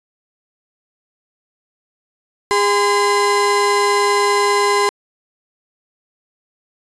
35% pulse tone pair together, 407 / 1025 Hz, G#4 / C6, -35 / -36 cents, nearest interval octave + major third, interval 1599 cents, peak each -14 dBFS, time 2.51-4.89 s, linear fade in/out 0 ms, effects resampled to 22050 Hz

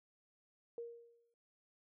sine tone with exponential decay, 468.9 Hz, A#4, 10 cents sharp, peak -40 dBFS, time 0.78-1.34 s, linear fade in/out 1 ms, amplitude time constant 120 ms, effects none

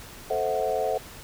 sine chord, F# half-diminished seventh, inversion first, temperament equal with one note detuned, 440 / 523.3 / 650.2 / 740 Hz, A4 / C5 / E5 / F#5, 0 / 0 / -24 / 0 cents, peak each -29 dBFS, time 0.3-0.98 s, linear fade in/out 5 ms, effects pink hiss -44 dBFS RMS until 1.23 s

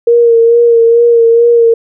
sine tone with vibrato, 466.2 Hz, A#4, in tune, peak -3 dBFS, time 0.07-1.74 s, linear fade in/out 5 ms, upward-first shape sine, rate 2.3 Hz, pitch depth 28 cents each way, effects none

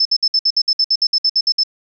sine tone bursts, 5260 Hz, E8, 5 cents flat, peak -11 dBFS, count 15, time 0-1.635 s, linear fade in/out 5 ms, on 53 ms, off 60 ms, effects none

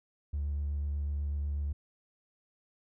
triangle tone with vibrato, 72.4 Hz, D2, 24 cents flat, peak -27 dBFS, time 0.33-1.73 s, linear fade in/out 10 ms, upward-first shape sine, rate 8.1 Hz, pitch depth 15 cents each way, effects tanh soft clip ceiling -27 dBFS

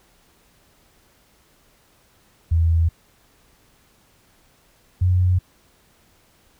sine tone pair in turn, 82.41 / 90.84 Hz, E2 / F#2, 0 / -31 cents, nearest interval major second, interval 169 cents, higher second, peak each -14 dBFS, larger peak neither, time 2.51-2.89 / 5.01-5.39 s, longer neither, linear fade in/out 10 ms, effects pink hiss -58 dBFS RMS until 6.59 s

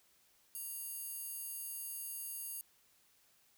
square tone with high-pass filter, 940 Hz, A#5, 14 cents sharp, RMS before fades -44 dBFS, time 0.55-2.61 s, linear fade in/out 0 ms, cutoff 11000 Hz, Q 1.7, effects white hiss -70 dBFS RMS until 3.57 s

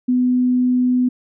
sine tone, 250.2 Hz, B3, 23 cents sharp, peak -13 dBFS, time 0.08-1.09 s, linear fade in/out 10 ms, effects none

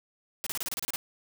white noise bursts, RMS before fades -33 dBFS, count 10, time 0.44-0.96 s, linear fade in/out 0 ms, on 25 ms, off 30 ms, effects none

